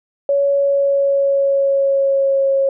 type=tone with pitch glide; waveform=sine; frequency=561 to 545 Hz; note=C#5 to C#5; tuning=+21 to -29 cents; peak=-12 dBFS; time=0.29-2.69 s; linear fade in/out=2 ms; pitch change=-50 cents; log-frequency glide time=0.47-2.5 s; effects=none